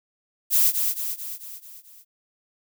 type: noise with echo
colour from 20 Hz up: violet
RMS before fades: -18 dBFS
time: 0.5-0.73 s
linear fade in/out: 50 ms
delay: 220 ms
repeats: 6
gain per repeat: -5 dB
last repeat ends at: 2.05 s
effects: none